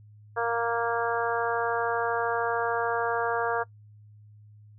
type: harmonic tone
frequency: 233.1 Hz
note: A#3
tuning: in tune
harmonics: 2 / 3 / 4 / 5 / 6 / 7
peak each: -29 / -31 / -32 / -33 / -34 / -34 dBFS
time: 0.36-3.64 s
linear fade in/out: 20 ms
effects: noise-tail reverb RT60 0.1 s tail -21 dB re dry + added 105 Hz sine -49 dBFS peak until 4.78 s